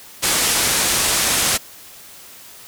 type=low-pass noise; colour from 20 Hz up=white; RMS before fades=-18 dBFS; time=0.22-1.58 s; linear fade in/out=20 ms; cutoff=11000 Hz; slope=24 dB/octave; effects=white hiss -41 dBFS RMS until 2.67 s